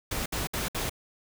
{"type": "noise bursts", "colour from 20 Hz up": "pink", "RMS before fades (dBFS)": -31, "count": 4, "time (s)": [0.11, 0.896], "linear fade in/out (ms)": 5, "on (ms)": 150, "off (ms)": 62, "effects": []}